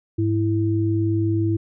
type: tone pair together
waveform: sine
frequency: 103.82 / 329.6 Hz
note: G#2 / E4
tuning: 0 / 0 cents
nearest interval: octave + minor sixth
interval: 2000 cents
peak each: -20 / -21 dBFS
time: 0.18-1.57 s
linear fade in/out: 10 ms
effects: none